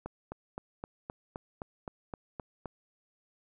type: click train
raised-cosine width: 1 ms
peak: -24 dBFS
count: 11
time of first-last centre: 0.06-2.657 s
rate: 3.85 Hz
effects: none